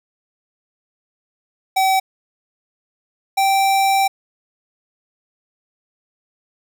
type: tone pair in turn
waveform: square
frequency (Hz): 765 / 780.2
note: G5 / G5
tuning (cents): -42 / -8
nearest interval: unison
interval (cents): 34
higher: second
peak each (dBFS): -14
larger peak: neither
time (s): 1.76-2 / 3.37-4.08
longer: second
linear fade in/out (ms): 10
effects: none